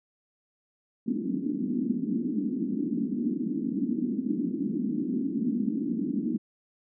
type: band-pass noise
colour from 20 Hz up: pink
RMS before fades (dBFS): -29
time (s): 1.06-6.38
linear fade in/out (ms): 20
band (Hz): 200 to 310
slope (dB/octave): 48
effects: none